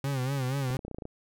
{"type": "tone with vibrato", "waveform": "40% pulse", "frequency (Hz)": 133.3, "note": "C3", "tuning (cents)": 33, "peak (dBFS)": -27, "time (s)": [0.04, 0.77], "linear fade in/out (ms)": 2, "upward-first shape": "sine", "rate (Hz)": 4.2, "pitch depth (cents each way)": 100}
{"type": "clicks", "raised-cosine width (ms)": 2, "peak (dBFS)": -25, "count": 10, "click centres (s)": [0.705, 0.752, 0.792, 0.85, 0.881, 0.913, 0.946, 0.985, 1.022, 1.054]}
{"effects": []}